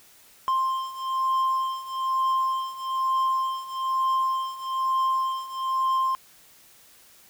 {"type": "beating tone pair", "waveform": "triangle", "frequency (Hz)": [1051, 1052.1], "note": ["C6", "C6"], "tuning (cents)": [7, 9], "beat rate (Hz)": 1.1, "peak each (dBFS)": [-26, -23], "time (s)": [0.48, 6.15], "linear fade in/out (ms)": 0, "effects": ["white hiss -54 dBFS RMS until 7.29 s"]}